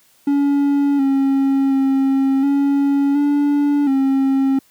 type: tone with pitch steps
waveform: triangle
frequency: 283.1 / 272.3 / 269.8 / 280.3 / 288.4 / 269.6 Hz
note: C#4 / C#4 / C#4 / C#4 / D4 / C#4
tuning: +37 / -31 / -47 / +19 / -31 / -48 cents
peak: -11 dBFS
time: 0.27-4.59 s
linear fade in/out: 5 ms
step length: 720 ms
effects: white hiss -55 dBFS RMS until 4.7 s + high-pass 60 Hz 12 dB/octave